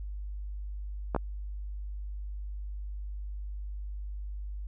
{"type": "clicks", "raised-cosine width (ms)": 1, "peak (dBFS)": -14, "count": 2, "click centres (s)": [1.148, 1.163], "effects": ["added 50 Hz sine -35 dBFS peak until 4.67 s"]}